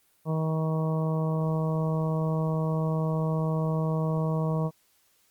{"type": "harmonic tone", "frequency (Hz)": 158.7, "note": "D#3", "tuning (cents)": 35, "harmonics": [1, 2, 3, 4, 5, 6, 7], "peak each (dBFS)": [-25, -38, -34, -35, -45, -40, -40], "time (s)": [0.25, 4.71], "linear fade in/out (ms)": 50, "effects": ["white hiss -66 dBFS RMS until 5.3 s", "Opus 32 kbps"]}